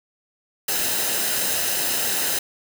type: noise with comb filter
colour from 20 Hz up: white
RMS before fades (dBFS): -23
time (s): 0.68-2.39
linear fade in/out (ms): 5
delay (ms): 0.88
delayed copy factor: -0.5
effects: none